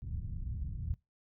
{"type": "low-pass noise", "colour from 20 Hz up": "white", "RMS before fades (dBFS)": -38, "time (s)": [0.02, 0.94], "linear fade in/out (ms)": 0, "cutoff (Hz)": 120, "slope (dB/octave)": 24, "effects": ["noise-tail reverb RT60 0.2 s tail -22 dB re dry"]}